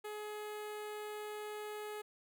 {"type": "tone with notch filter", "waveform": "sawtooth", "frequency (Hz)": 421.9, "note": "G#4", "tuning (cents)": 27, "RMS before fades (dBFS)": -44, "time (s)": [0.04, 2.02], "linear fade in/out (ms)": 10, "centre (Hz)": 5400, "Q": 1.6, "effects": []}